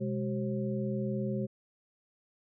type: tone cluster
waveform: sine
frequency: 126.2 / 206 / 379.3 / 535 Hz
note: B2 / G#3 / F#4 / C5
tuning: +38 / -14 / +43 / +38 cents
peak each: -35 / -33 / -38 / -39 dBFS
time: 0-1.47 s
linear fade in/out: 20 ms
effects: none